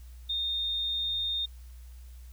sine tone, 3660 Hz, A#7, 32 cents flat, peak -28 dBFS, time 0.29-1.46 s, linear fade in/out 10 ms, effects added 61 Hz sine -44 dBFS peak until 2.32 s + white hiss -62 dBFS RMS until 2.32 s

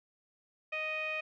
sawtooth tone with low-pass filter, 622.3 Hz, D#5, in tune, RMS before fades -36 dBFS, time 0.72-1.21 s, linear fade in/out 10 ms, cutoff 2500 Hz, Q 8, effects none

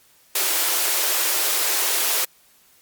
white high-pass noise, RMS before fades -21 dBFS, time 0.35-2.25 s, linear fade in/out 5 ms, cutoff 310 Hz, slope 96 dB/octave, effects white hiss -56 dBFS RMS until 2.81 s + Opus 48 kbps

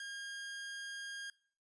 sawtooth tone, 1620 Hz, G#6, 43 cents flat, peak -39 dBFS, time 0-1.3 s, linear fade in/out 2 ms, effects noise-tail reverb RT60 0.5 s tail -22 dB re dry + resampled to 22050 Hz

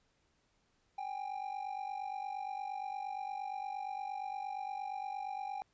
triangle ring-modulated tone, 796 Hz, G5, 26 cents sharp, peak -33 dBFS, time 0.98-5.62 s, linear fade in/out 0 ms, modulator 24.3 Hz, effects pink hiss -75 dBFS RMS until 5.73 s + resampled to 16000 Hz

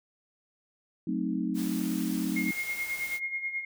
sine chord, F# diminished seventh, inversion none, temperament equal, 185 / 220 / 261.6 / 311.1 Hz, F#3 / A3 / C4 / Eb4, 0 / 0 / 0 / 0 cents, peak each -33 dBFS, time 1.07-2.51 s, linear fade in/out 5 ms
white noise, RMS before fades -42 dBFS, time 1.54-3.2 s, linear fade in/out 50 ms
sine tone with tremolo, 2142 Hz, C7, 40 cents sharp, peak -28 dBFS, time 2.36-3.65 s, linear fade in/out 5 ms, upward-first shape sine, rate 9.3 Hz, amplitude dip 65%
effects none

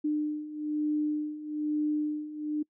sine beating tone pair, 300.3 / 301.4 Hz, D4 / D4, +39 / +45 cents, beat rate 1.1 Hz, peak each -33 / -29 dBFS, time 0.04-2.63 s, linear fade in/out 10 ms, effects noise-tail reverb RT60 0.1 s tail -25 dB re dry

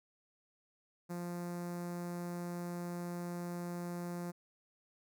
sawtooth tone with notch filter, 174.61 Hz, F3, in tune, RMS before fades -41 dBFS, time 1.09-4.32 s, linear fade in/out 20 ms, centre 3100 Hz, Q 0.61, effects none

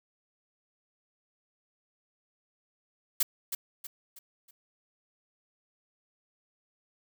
blue noise with echo, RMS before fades -25 dBFS, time 3.2-3.23 s, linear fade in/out 5 ms, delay 320 ms, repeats 4, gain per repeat -8 dB, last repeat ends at 4.51 s, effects none

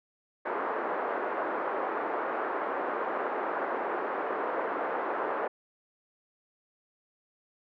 pink band-pass noise, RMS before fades -32 dBFS, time 0.45-5.48 s, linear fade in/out 10 ms, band 370 to 1500 Hz, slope 24 dB/octave, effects none

